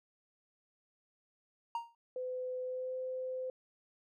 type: tone with exponential decay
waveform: triangle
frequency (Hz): 932.3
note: A#5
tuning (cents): 0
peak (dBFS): -29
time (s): 1.75-1.95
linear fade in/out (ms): 2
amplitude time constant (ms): 42
type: tone with pitch glide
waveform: sine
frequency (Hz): 507 to 513.8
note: B4 to C5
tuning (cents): +45 to -32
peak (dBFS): -36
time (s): 2.16-3.5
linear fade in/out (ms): 2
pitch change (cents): +23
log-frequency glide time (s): 2.62-2.96
effects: none